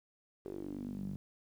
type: tone with band-pass filter sweep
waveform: sawtooth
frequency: 49 Hz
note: G1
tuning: in tune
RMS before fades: -42 dBFS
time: 0.45-1.16 s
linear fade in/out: 0 ms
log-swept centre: 400 to 170 Hz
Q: 5.9
effects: 11-bit